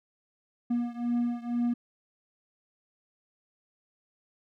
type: beating tone pair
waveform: triangle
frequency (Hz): 238.6 / 240.7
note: A#3 / B3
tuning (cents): +41 / -44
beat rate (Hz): 2.1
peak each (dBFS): -27 / -29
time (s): 0.7-1.74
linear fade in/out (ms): 10
effects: none